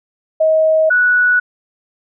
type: tone pair in turn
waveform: sine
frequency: 633 / 1472.9 Hz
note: D#5 / F#6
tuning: +30 / -8 cents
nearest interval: octave + minor third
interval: 1462 cents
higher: second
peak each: -9 dBFS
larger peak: neither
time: 0.4-0.9 / 0.9-1.4 s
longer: neither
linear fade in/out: 10 ms
effects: none